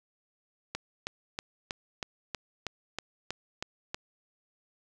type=click train; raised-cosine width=0.2 ms; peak=-16 dBFS; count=11; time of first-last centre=0.75-3.945 s; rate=3.13 Hz; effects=none